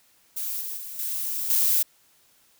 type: noise with level steps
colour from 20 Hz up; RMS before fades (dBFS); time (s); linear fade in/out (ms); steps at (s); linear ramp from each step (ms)
violet; -30 / -33 / -37 / -29 / -21; 0.36-1.83; 10; 0.61 / 0.77 / 0.99 / 1.5; 2
effects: white hiss -61 dBFS RMS until 2.59 s